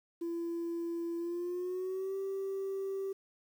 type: tone with pitch glide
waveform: sine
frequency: 338.2 to 388.5 Hz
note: E4 to G4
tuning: +44 to -16 cents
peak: -32 dBFS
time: 0.21-3.13 s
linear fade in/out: 10 ms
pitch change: +240 cents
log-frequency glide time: 1.17-2.16 s
effects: tanh soft clip ceiling -32 dBFS + 10-bit